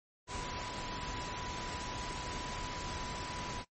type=tone in noise; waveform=sine; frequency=987.8 Hz; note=B5; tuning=in tune; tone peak=-45 dBFS; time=0.27-3.65 s; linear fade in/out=50 ms; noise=pink; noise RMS=-41 dBFS; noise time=0.27-3.65 s; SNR=-7 dB; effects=noise-tail reverb RT60 0.1 s tail -17 dB re dry + MP3 32 kbps